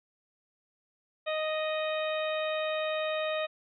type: harmonic tone with a mistuned harmonic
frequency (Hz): 622.3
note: D#5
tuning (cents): 0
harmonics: 1 / 2 / 3 / 4 / 5 / 6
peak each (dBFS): -30 / -38 / -40 / -39 / -45 / -41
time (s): 1.26-3.47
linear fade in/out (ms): 20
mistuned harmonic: 5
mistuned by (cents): -23
effects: none